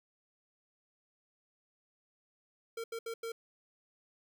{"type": "tone bursts at uneven times", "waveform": "square", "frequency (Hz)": 457.4, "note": "A#4", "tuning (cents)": -33, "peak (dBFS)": -38, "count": 4, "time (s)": [[2.77, 2.84], [2.92, 2.99], [3.06, 3.14], [3.23, 3.32]], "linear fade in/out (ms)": 5, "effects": []}